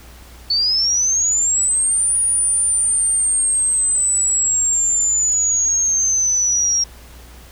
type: linear two-way sweep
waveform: sine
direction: up then down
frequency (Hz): 4414 to 9610 to 5590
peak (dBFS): -14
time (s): 0.5-6.84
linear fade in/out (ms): 5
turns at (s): 2.19
effects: added 60 Hz sine -40 dBFS peak until 7.51 s + pink hiss -44 dBFS RMS until 7.51 s